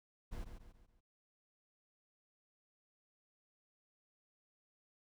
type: noise with echo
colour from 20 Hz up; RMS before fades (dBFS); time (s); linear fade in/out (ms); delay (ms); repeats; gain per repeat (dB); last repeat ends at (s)
brown; -43; 0.31-0.45; 20; 140; 4; -7; 1.01
effects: none